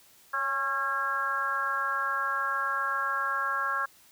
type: harmonic tone with a mistuned harmonic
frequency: 272.8 Hz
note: C#4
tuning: 28 cents flat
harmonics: 2 / 3 / 4 / 5 / 6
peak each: -43 / -43 / -31 / -31 / -31 dBFS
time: 0.33-3.86 s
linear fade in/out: 10 ms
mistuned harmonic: 2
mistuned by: +30 cents
effects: white hiss -58 dBFS RMS until 4.11 s